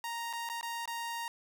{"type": "tone with dropouts", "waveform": "sawtooth", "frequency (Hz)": 932.3, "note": "A#5", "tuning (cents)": 0, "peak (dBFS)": -32, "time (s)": [0.04, 1.28], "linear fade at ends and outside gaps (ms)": 1, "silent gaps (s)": [[0.329, 0.334], [0.49, 0.498], [0.611, 0.629], [0.856, 0.876]], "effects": []}